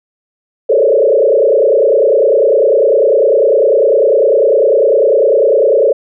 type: tone with frequency modulation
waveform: sine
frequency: 498.5 Hz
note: B4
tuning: 16 cents sharp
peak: -6 dBFS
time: 0.69-5.93 s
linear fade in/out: 10 ms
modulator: 30 Hz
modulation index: 2.8
effects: none